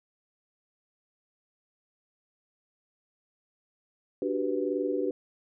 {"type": "chord", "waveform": "sine", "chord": "G major seventh", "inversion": "second", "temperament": "equal", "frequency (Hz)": [293.7, 370, 392, 493.9], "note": ["D4", "F#4", "G4", "B4"], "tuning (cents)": [0, 0, 0, 0], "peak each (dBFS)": -32, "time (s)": [4.22, 5.11], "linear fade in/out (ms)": 2, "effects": []}